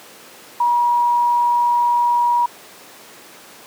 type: tone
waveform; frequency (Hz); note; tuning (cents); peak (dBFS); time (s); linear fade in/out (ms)
sine; 959; A#5; +49; -13; 0.6-2.46; 5
effects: pink hiss -41 dBFS RMS until 3.66 s + high-pass 300 Hz 12 dB/octave